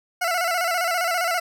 20% pulse tone with vibrato, 697 Hz, F5, 4 cents flat, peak -16 dBFS, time 0.21-1.4 s, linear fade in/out 10 ms, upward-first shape square, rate 15 Hz, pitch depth 67 cents each way, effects none

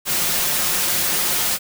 white noise with comb filter, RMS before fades -20 dBFS, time 0.05-1.59 s, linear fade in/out 50 ms, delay 5.6 ms, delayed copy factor +0.5, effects none

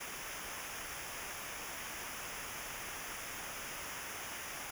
pink noise with comb filter, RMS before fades -44 dBFS, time 0-4.71 s, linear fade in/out 10 ms, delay 0.24 ms, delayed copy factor -0.75, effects none

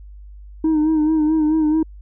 sine tone with vibrato, 310.9 Hz, D#4, 1 cent flat, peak -11 dBFS, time 0.64-1.83 s, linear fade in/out 5 ms, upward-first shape sine, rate 4.6 Hz, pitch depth 48 cents each way, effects tanh soft clip ceiling -13 dBFS + added 50 Hz sine -36 dBFS peak until 2.01 s

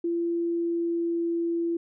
sine tone with pitch glide, 340.1 to 337.6 Hz, F4 to E4, -46 to +41 cents, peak -24 dBFS, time 0.04-1.77 s, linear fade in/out 5 ms, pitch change -13 cents, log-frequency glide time 0.31-1.37 s, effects none

